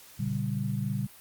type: chord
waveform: sine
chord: G diminished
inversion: first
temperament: just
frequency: 117.6 / 141.12 / 196 Hz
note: Bb2 / Db3 / G3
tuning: +16 / +31 / 0 cents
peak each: -32 dBFS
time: 0.19-1.07 s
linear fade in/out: 10 ms
effects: white hiss -52 dBFS RMS until 1.2 s + Opus 48 kbps